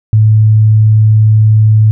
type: tone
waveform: sine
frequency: 108.4 Hz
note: A2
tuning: 25 cents flat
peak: -3 dBFS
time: 0.13-1.91 s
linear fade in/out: 0 ms
effects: none